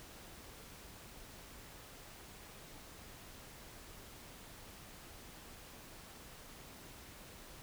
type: silence
effects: pink hiss -54 dBFS RMS until 7.62 s